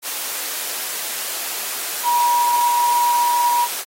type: tone in noise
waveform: sine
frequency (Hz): 961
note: B5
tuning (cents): -48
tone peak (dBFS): -14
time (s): 2.03-3.68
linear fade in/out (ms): 50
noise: white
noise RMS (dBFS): -26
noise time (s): 0.02-3.85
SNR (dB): +9
effects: high-pass 400 Hz 12 dB/octave + AAC 48 kbps